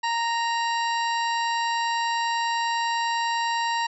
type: harmonic tone with a mistuned harmonic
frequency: 930 Hz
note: A#5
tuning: 4 cents flat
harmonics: 1 / 2 / 3 / 4 / 5 / 6 / 8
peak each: -24 / -30 / -34 / -36 / -38 / -40 / -42 dBFS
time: 0.03-3.87 s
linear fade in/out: 10 ms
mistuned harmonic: 4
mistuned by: +94 cents
effects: none